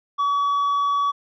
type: tone with tanh clipping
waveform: triangle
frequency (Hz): 1136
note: C#6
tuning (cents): +42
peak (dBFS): -19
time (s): 0.18-1.12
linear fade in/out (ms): 20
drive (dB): 8
effects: none